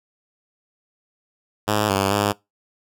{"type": "tone with pitch steps", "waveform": "5% pulse", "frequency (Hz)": [105.4, 97.9, 102.4], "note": ["G#2", "G2", "G#2"], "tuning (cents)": [26, -2, -24], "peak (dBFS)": -7, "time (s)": [1.67, 2.33], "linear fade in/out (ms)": 20, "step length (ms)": 220, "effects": ["noise-tail reverb RT60 0.2 s tail -22 dB re dry"]}